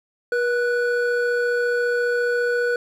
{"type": "tone pair together", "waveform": "triangle", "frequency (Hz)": [481.8, 1480], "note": ["B4", "F#6"], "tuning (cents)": [-43, 0], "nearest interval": "octave + perfect fifth", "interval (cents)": 1943, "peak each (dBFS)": [-18, -22], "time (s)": [0.32, 2.76], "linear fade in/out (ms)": 2, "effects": []}